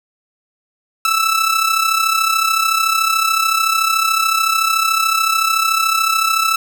sawtooth tone with amplitude modulation, 1318.5 Hz, E6, in tune, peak -7 dBFS, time 1.05-6.56 s, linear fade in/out 2 ms, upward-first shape sine, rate 33.7 Hz, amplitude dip 60%, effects 8-bit

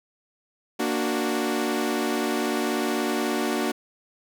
sawtooth chord, Bb augmented, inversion none, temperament equal, 233.1 / 293.7 / 370 Hz, Bb3 / D4 / F#4, 0 / 0 / 0 cents, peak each -24 dBFS, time 0.79-3.72 s, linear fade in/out 10 ms, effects none

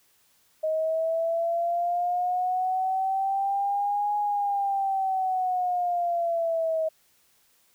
sine linear two-way sweep, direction up then down, 626 to 830.6 to 634 Hz, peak -23 dBFS, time 0.63-6.89 s, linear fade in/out 10 ms, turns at 4.17 s, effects white hiss -64 dBFS RMS until 7.74 s

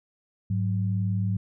sine tone pair together, 103.83 / 185 Hz, G#2 / F#3, 0 / 0 cents, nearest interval minor seventh, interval 1000 cents, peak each -24 / -29 dBFS, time 0.5-1.37 s, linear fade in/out 5 ms, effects none

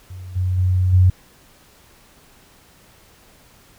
sine tone with level steps, 91.8 Hz, F#2, 13 cents flat, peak -31 / -17 / -14 / -9 dBFS, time 0.1-1.1 s, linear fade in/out 5 ms, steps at 0.35 / 0.57 / 0.92 s, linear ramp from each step 20 ms, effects pink hiss -51 dBFS RMS until 3.78 s

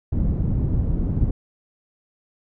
pink low-pass noise, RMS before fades -21 dBFS, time 0.12-1.31 s, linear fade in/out 5 ms, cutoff 190 Hz, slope 12 dB/octave, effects none

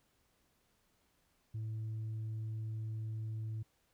sine tone, 110 Hz, A2, in tune, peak -35 dBFS, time 1.54-3.63 s, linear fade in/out 10 ms, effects tanh soft clip ceiling -36 dBFS + pink hiss -75 dBFS RMS until 3.93 s

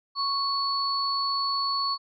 sine tone pair together, 1106 / 4424 Hz, C#6 / C#8, -4 / -4 cents, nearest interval 2 octaves, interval 2400 cents, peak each -27 dBFS, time 0.15-1.98 s, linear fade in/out 50 ms, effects none

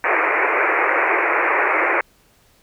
white band-pass noise, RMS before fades -18 dBFS, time 0.04-2.01 s, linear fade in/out 2 ms, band 320 to 2400 Hz, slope 96 dB/octave, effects pink hiss -56 dBFS RMS until 2.62 s

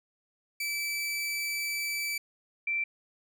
sawtooth / sine tone pair in turn, 2315 / 2343 Hz, D7 / D7, -25 / -5 cents, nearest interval unison, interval 20 cents, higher second, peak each -27 dBFS, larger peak neither, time 0.6-2.18 / 2.67-2.84 s, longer first, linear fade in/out 5 ms, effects none

